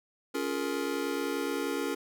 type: chord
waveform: square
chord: Bb minor seventh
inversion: first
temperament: just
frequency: 279.7 / 349.6 / 419.5 / 466.2 Hz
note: Db4 / F4 / Ab4 / Bb4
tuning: +16 / +2 / +17 / 0 cents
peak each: -35 / -37 / -37 / -37 dBFS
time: 0.34-1.95 s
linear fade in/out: 10 ms
effects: none